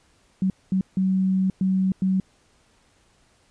sine tone bursts at uneven times, 189 Hz, F#3, 37 cents sharp, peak -18 dBFS, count 5, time 0.42-0.5 / 0.72-0.81 / 0.97-1.5 / 1.61-1.92 / 2.02-2.2 s, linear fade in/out 2 ms, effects pink hiss -61 dBFS RMS until 3.5 s + resampled to 22050 Hz

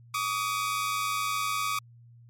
sawtooth tone pair together, 1142 / 1241.7 Hz, D6 / D#6, -49 / -4 cents, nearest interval minor second, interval 145 cents, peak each -26 / -27 dBFS, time 0.14-1.79 s, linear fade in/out 5 ms, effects added 118 Hz sine -50 dBFS peak until 2.29 s + MP3 64 kbps

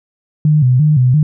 sine tone with vibrato, 138.59 Hz, C#3, in tune, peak -7 dBFS, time 0.45-1.23 s, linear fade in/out 2 ms, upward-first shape square, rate 2.9 Hz, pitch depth 160 cents each way, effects none

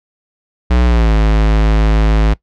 square tone with pitch glide, 61 to 53.41 Hz, B1 to G#1, -21 to +49 cents, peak -9 dBFS, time 0.7-2.34 s, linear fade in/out 10 ms, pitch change -230 cents, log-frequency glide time 0.85-1.14 s, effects noise-tail reverb RT60 0.1 s tail -20 dB re dry + low-pass 4000 Hz 12 dB/octave

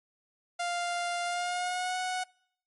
sawtooth tone with pitch glide, 698.5 to 737 Hz, F5 to F#5, 0 to -7 cents, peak -26 dBFS, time 0.59-2.24 s, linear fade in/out 10 ms, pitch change +93 cents, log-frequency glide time 1.24-1.97 s, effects noise-tail reverb RT60 0.7 s tail -26 dB re dry + MP3 48 kbps

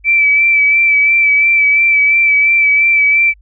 sine tone with vibrato, 2316 Hz, D7, 25 cents flat, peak -7 dBFS, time 0.04-3.34 s, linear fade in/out 50 ms, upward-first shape sine, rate 2.9 Hz, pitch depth 28 cents each way, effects added 50 Hz sine -42 dBFS peak until 3.41 s

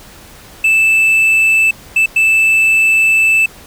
triangle tone bursts at uneven times, 2637 Hz, E7, in tune, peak -6 dBFS, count 3, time 0.64-1.71 / 1.96-2.06 / 2.16-3.46 s, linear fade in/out 5 ms, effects pink hiss -38 dBFS RMS until 3.66 s

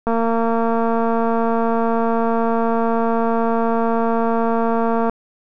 click train, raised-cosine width 1 ms, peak -7 dBFS, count 1152, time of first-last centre 0.07-5.096 s, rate 229 Hz, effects none

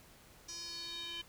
square tone with band-pass filter sweep, 340 Hz, F4, 46 cents flat, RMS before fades -44 dBFS, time 0.48-1.22 s, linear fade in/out 10 ms, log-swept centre 5700 to 3100 Hz, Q 5.8, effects pink hiss -60 dBFS RMS until 1.28 s

